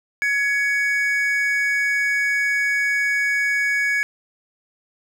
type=tone pair together; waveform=triangle; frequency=1678.1 / 2240 Hz; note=G#6 / C#7; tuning=+18 / +18 cents; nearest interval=perfect fourth; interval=500 cents; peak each=-19 dBFS; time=0.22-4.03 s; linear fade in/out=0 ms; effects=none